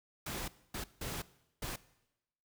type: noise bursts at uneven times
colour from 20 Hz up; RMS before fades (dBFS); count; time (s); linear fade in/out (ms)
pink; -40; 4; 0.26-0.48 / 0.74-0.84 / 1.01-1.22 / 1.62-1.76; 5
effects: noise-tail reverb RT60 0.9 s tail -19 dB re dry